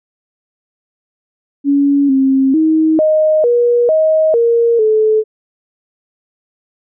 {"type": "tone with pitch steps", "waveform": "sine", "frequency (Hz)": [282.1, 267.6, 316.2, 621, 479.8, 630, 466.8, 433.8], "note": ["C#4", "C4", "D#4", "D#5", "A#4", "D#5", "A#4", "A4"], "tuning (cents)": [30, 39, 28, -3, 50, 21, 2, -25], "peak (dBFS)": -8, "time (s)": [1.64, 5.24], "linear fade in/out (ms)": 50, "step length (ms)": 450, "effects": []}